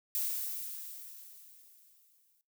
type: noise with exponential decay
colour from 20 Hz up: violet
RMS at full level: -32 dBFS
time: 0.15-2.41 s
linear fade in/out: 0 ms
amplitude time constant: 490 ms
effects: noise-tail reverb RT60 0.2 s tail -17 dB re dry